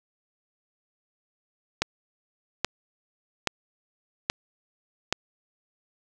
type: click train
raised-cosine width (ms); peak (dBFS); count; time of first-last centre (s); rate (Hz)
0.2; -5; 5; 1.82-5.126; 1.21
effects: none